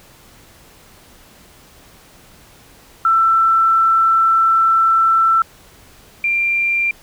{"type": "tone pair in turn", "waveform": "sine", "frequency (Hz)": [1335, 2377], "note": ["E6", "D7"], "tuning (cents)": [22, 20], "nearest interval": "minor seventh", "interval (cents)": 998, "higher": "second", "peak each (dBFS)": [-10, -14], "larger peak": "first", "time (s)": [[3.05, 5.42], [6.24, 6.91]], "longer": "first", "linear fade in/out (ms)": 2, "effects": ["pink hiss -46 dBFS RMS until 7.02 s"]}